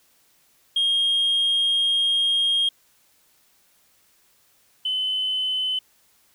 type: tone pair in turn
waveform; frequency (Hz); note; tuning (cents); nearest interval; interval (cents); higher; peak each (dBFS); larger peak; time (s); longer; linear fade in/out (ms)
sine; 3240 / 3033; G#7 / F#7; -43 / +42; minor second; 115; first; -16 / -21; first; 0.76-2.69 / 4.85-5.79; first; 5
effects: tanh soft clip ceiling -16 dBFS + white hiss -61 dBFS RMS until 6.34 s